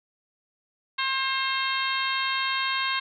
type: harmonic tone with a mistuned harmonic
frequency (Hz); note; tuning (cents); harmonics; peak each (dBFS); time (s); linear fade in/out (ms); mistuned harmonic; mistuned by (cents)
532; C5; +29; 2 / 3 / 4 / 5 / 6 / 7 / 8; -29 / -31 / -32 / -33 / -34 / -34 / -35; 0.98-3; 10; 5; +16
effects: none